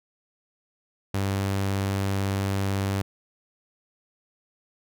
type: tone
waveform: sawtooth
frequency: 98 Hz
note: G2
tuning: in tune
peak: -20 dBFS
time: 1.14-3.02 s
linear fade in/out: 5 ms
effects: none